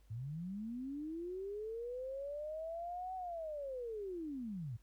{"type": "linear two-way sweep", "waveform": "sine", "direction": "up then down", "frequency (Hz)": [103.83, 755, 103.83], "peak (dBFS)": -40, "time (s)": [0.1, 4.77], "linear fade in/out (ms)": 10, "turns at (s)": 3.15, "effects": ["added 50 Hz sine -62 dBFS peak until 4.82 s", "pink hiss -75 dBFS RMS until 4.82 s"]}